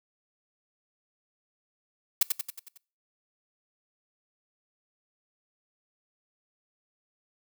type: noise with echo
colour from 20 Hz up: blue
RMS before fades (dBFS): -20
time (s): 2.21-2.23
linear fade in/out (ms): 5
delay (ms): 91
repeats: 6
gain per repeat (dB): -5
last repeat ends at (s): 2.776
effects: noise-tail reverb RT60 0.4 s tail -23 dB re dry